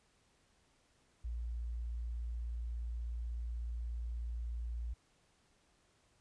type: tone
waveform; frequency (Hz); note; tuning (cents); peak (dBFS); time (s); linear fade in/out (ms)
sine; 58.27; A#1; 0; -37; 1.24-4.94; 10
effects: pink hiss -72 dBFS RMS until 6.2 s + resampled to 22050 Hz